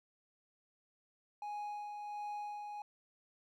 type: tone with tremolo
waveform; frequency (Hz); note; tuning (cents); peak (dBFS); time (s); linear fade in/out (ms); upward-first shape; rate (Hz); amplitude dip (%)
triangle; 830.6; G#5; 0; -37; 1.42-2.82; 2; sine; 1.4; 35
effects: none

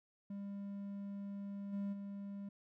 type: tone with level steps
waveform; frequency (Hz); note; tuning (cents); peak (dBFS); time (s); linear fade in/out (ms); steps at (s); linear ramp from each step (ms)
triangle; 200; G3; +35; -40 / -35 / -41; 0.3-2.49; 5; 1.72 / 1.92; 20
effects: none

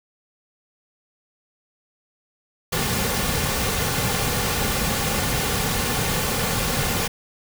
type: noise with comb filter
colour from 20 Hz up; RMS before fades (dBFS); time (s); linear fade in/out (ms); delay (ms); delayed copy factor
pink; -23; 2.72-7.08; 10; 3.1; -0.5
effects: none

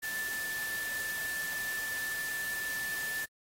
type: tone in noise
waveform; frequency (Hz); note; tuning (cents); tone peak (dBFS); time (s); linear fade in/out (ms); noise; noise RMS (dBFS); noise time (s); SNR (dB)
sine; 1759; A6; -1; -34; 0.02-3.26; 20; white; -41; 0.02-3.26; +4
effects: AAC 48 kbps

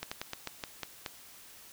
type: slowing click train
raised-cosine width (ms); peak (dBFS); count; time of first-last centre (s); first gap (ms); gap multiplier
0.2; -18; 8; 0.03-1.062; 85; 1.18
effects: white hiss -53 dBFS RMS until 1.72 s

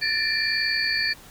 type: tone cluster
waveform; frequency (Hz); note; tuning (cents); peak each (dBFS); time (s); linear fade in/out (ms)
sine; 1745 / 1806 / 2363 / 4408 / 4631; A6 / A6 / D7 / C#8 / D8; -15 / +45 / +10 / -11 / -25; -28; 0.01-1.14; 20
effects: pink hiss -47 dBFS RMS until 1.3 s

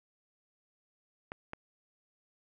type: clicks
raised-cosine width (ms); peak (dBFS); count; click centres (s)
0.5; -24; 2; 1.319 / 1.534
effects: none

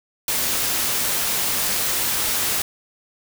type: noise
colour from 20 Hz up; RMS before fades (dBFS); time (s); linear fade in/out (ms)
white; -22; 0.28-2.62; 2
effects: none

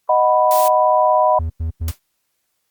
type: chord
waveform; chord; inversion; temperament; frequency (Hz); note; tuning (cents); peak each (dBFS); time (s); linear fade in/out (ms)
sine; B major; first; equal; 622.3 / 740 / 987.8; D#5 / F#5 / B5; 0 / 0 / 0; -15 / -17 / -15; 0.09-1.39; 5
type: noise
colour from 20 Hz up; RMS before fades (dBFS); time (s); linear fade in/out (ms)
blue; -25; 0.51-0.68; 0
type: tone bursts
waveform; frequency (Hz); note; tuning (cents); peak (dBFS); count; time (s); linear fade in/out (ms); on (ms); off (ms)
triangle; 80.9; E2; -32; -17; 3; 1.39-1.916; 10; 110; 98
type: noise with exponential decay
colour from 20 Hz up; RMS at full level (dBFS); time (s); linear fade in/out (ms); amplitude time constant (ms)
white; -25; 1.88-1.99; 2; 23
effects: white hiss -70 dBFS RMS until 2.7 s + Opus 48 kbps

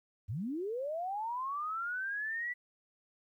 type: linear sweep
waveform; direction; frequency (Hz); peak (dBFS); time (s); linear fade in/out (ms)
sine; up; 83.1 to 1977; -34; 0.28-2.54; 20
effects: 12-bit

